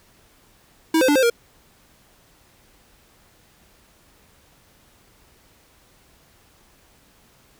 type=tone with pitch steps; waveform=square; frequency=321.5 / 517 / 292 / 525 / 470.1 Hz; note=E4 / C5 / D4 / C5 / A#4; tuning=-43 / -21 / -10 / +6 / +15 cents; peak=-15 dBFS; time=0.94-1.3 s; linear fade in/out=5 ms; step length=72 ms; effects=pink hiss -56 dBFS RMS until 7.59 s